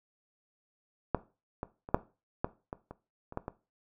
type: clicks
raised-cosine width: 1 ms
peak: -11 / -21 / -28 / -8 / -14 / -23 / -29 / -30 / -19 / -22 dBFS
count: 10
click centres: 1.147 / 1.631 / 1.889 / 1.945 / 2.445 / 2.729 / 2.91 / 3.324 / 3.374 / 3.481 s
effects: noise-tail reverb RT60 0.3 s tail -17 dB re dry